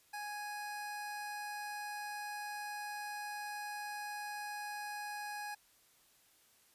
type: tone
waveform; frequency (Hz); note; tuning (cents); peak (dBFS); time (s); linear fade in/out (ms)
25% pulse; 830.6; G#5; 0; -37; 0.13-5.55; 10
effects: white hiss -68 dBFS RMS until 6.74 s + resampled to 32000 Hz